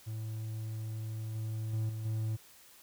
triangle tone with level steps, 110 Hz, A2, in tune, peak -34 / -32 / -28 / -34 / -29 dBFS, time 0.06-2.37 s, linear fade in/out 20 ms, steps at 1.35 / 1.73 / 1.89 / 2.05 s, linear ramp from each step 5 ms, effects white hiss -58 dBFS RMS until 2.82 s

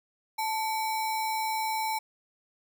sine tone with sample-and-hold, 880 Hz, A5, in tune, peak -27 dBFS, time 0.38-1.99 s, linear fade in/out 10 ms, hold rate 3150 Hz, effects none

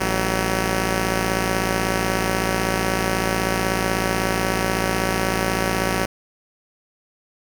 5% pulse tone pair together, 56.19 / 189 Hz, A1 / F#3, +37 / +37 cents, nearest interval octave + major sixth, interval 2100 cents, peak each -11 dBFS, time 0-6.06 s, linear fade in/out 10 ms, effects none

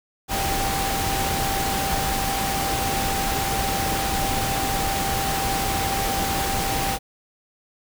sine tone in noise, 784 Hz, G5, in tune, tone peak -26 dBFS, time 0.28-6.99 s, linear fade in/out 50 ms, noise pink, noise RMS -25 dBFS, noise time 0.28-6.99 s, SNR -4 dB, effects none

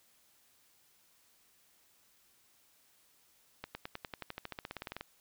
accelerating click train, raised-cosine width 0.3 ms, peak -24 dBFS, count 20, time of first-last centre 3.64-5.01 s, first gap 110 ms, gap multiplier 0.95, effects white hiss -68 dBFS RMS until 5.2 s

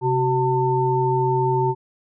sine tone cluster, 131.6 / 376.3 / 897 Hz, C3 / F#4 / A5, +10 / +29 / +33 cents, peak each -22 / -21 / -21 dBFS, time 0.01-1.75 s, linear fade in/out 50 ms, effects none

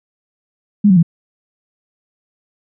sine tone with pitch steps, 205.7 / 185.39 / 167.08 Hz, G#3 / F#3 / E3, -16 / +4 / +24 cents, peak -6 dBFS, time 0.84-1.029 s, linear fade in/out 10 ms, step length 63 ms, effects none

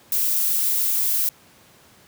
violet noise, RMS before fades -21 dBFS, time 0.12-1.29 s, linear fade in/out 2 ms, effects pink hiss -52 dBFS RMS until 2.07 s + high-pass 100 Hz 12 dB/octave

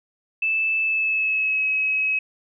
sine tone with pitch glide, 2631 to 2558 Hz, E7 to D#7, -4 to +47 cents, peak -19 dBFS, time 0.42-2.19 s, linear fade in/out 5 ms, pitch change -49 cents, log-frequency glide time 0.8-1.66 s, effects none

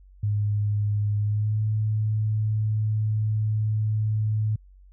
sine tone with pitch glide, 103.83 to 107.74 Hz, G#2 to A2, 0 to -36 cents, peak -21 dBFS, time 0.23-4.56 s, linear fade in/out 5 ms, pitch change +64 cents, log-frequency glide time 1.18-1.61 s, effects added 47 Hz sine -48 dBFS peak until 4.92 s

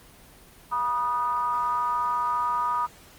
triangle ring-modulated tone, 132.8 Hz, C3, 26 cents sharp, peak -18 dBFS, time 0.71-2.87 s, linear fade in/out 20 ms, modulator 1100 Hz, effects pink hiss -51 dBFS RMS until 3.18 s + Opus 24 kbps

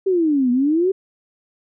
sine exponential two-way sweep, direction down then up, 393.9 to 240 to 393.9 Hz, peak -14 dBFS, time 0.06-0.92 s, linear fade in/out 10 ms, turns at 0.51 s, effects none

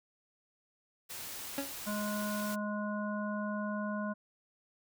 white noise, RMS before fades -43 dBFS, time 1.09-2.56 s, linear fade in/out 20 ms
25% pulse tone with exponential decay, 277.2 Hz, C#4, in tune, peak -27 dBFS, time 1.58-1.77 s, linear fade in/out 1 ms, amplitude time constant 40 ms
harmonic tone, 208.6 Hz, G#3, 8 cents sharp, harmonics 1 / 3 / 5 / 7, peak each -35 / -40 / -42 / -43 dBFS, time 1.86-4.14 s, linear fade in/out 20 ms
effects none

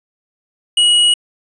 sine tone with tanh clipping, 2908 Hz, F#7, 31 cents flat, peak -10 dBFS, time 0.77-1.14 s, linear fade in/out 5 ms, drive 15 dB, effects resampled to 24000 Hz

